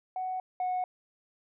sine tone pair in turn, 744 / 733.3 Hz, F#5 / F#5, +9 / -16 cents, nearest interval unison, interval 25 cents, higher first, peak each -30 / -26 dBFS, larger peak second, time 0.16-0.4 / 0.6-0.84 s, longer neither, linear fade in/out 2 ms, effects tanh soft clip ceiling -26 dBFS

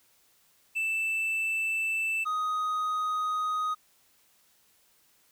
triangle tone pair in turn, 2648 / 1249.7 Hz, E7 / D#6, +7 / +7 cents, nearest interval octave + minor second, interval 1300 cents, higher first, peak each -25 dBFS, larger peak neither, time 0.75-2.25 / 2.25-3.75 s, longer neither, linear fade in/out 20 ms, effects white hiss -65 dBFS RMS until 5.31 s

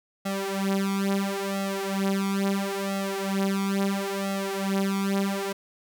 sawtooth tone with flanger, 196 Hz, G3, in tune, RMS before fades -27 dBFS, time 0.25-5.53 s, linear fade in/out 10 ms, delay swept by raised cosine 1.5 to 6 ms, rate 0.74 Hz, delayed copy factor +0.95, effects none

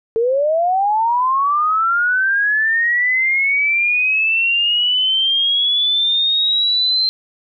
sine linear sweep, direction up, 440 to 4134 Hz, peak -13 dBFS, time 0.16-7.09 s, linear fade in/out 0 ms, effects none

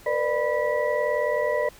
sine tone cluster, 465.2 / 504 / 595 / 988 / 1952 Hz, A#4 / B4 / D5 / B5 / B6, -4 / +35 / +22 / 0 / -21 cents, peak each -29 / -29 / -24 / -31 / -31 dBFS, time 0.06-1.69 s, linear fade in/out 5 ms, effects pink hiss -50 dBFS RMS until 1.79 s

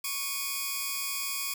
5% pulse tone pair together, 1109.6 / 2461 Hz, C#6 / D#7, +1 / -20 cents, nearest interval octave + major second, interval 1379 cents, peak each -23 dBFS, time 0.04-1.54 s, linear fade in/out 5 ms, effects 8-bit

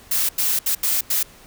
blue noise bursts at uneven times, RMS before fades -20 dBFS, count 5, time 0.11-0.29 / 0.38-0.59 / 0.66-0.75 / 0.83-1.01 / 1.1-1.23 s, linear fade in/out 5 ms, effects pink hiss -47 dBFS RMS until 1.46 s

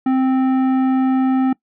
sine tone with tanh clipping, 261.6 Hz, C4, in tune, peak -15 dBFS, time 0.06-1.53 s, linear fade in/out 5 ms, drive 12 dB, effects noise-tail reverb RT60 0.1 s tail -23 dB re dry

